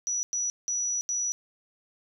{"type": "tone bursts at uneven times", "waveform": "sine", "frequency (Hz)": 5880, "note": "F#8", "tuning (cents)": -12, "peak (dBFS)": -26, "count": 4, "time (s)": [[0.07, 0.23], [0.33, 0.5], [0.68, 1.01], [1.09, 1.32]], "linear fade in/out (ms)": 0, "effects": []}